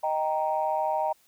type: chord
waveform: sine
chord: Eb major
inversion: none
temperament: equal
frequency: 622.3 / 784 / 932.3 Hz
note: Eb5 / G5 / Bb5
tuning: 0 / 0 / 0 cents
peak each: -28 dBFS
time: 0.03-1.13 s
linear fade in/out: 10 ms
effects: tanh soft clip ceiling -15 dBFS + white hiss -63 dBFS RMS until 1.27 s